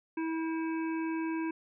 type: harmonic tone with a mistuned harmonic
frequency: 324.4 Hz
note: E4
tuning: 28 cents flat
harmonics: 1 / 3 / 5 / 7 / 8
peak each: -31 / -41 / -45 / -48 / -49 dBFS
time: 0.17-1.51 s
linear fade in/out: 5 ms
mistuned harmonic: 5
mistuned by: -23 cents
effects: none